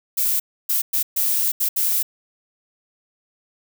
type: noise bursts at uneven times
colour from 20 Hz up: violet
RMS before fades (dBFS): -20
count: 6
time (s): 0.17-0.4 / 0.69-0.82 / 0.93-1.03 / 1.16-1.52 / 1.6-1.69 / 1.76-2.03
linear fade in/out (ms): 10
effects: none